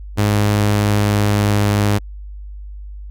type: tone with pitch glide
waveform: sawtooth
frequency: 103.83 to 102.82 Hz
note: G#2 to G#2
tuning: 0 to -17 cents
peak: -9 dBFS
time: 0.17-1.99 s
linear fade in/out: 20 ms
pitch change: -17 cents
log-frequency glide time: 0.53-1.85 s
effects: added 50 Hz sine -29 dBFS peak until 3.1 s + Opus 48 kbps